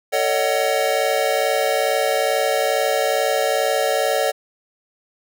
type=chord; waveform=square; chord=D# half-diminished seventh; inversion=second; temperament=just; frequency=448 / 560 / 622.3 / 746.7 Hz; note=A4 / C#5 / D#5 / F#5; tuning=+31 / +18 / 0 / +16 cents; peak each=-25 / -22 / -24 / -24 dBFS; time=0.12-4.32 s; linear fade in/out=20 ms; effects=none